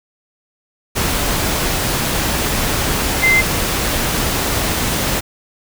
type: tone in noise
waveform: sine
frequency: 2077 Hz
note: C7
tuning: 13 cents flat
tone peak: -10 dBFS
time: 3.22-3.42 s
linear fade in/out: 20 ms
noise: pink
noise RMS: -18 dBFS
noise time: 0.95-5.21 s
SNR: +5 dB
effects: none

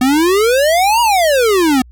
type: exponential two-way sweep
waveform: square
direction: up then down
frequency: 246.9 to 971 to 246.9 Hz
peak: -10 dBFS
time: 0.01-1.82 s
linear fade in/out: 5 ms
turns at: 1.01 s
effects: added 60 Hz sine -37 dBFS peak until 1.91 s

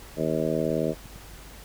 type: harmonic tone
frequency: 79 Hz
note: D#2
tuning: 27 cents sharp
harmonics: 2 / 3 / 4 / 5 / 6 / 7 / 8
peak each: -31 / -31 / -31 / -31 / -31 / -31 / -31 dBFS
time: 0.16-0.95 s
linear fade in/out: 50 ms
type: clicks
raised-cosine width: 5 ms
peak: -32 dBFS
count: 4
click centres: 0.652 / 0.703 / 1.058 / 1.16 s
effects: added 50 Hz sine -47 dBFS peak until 1.64 s + pink hiss -47 dBFS RMS until 1.64 s

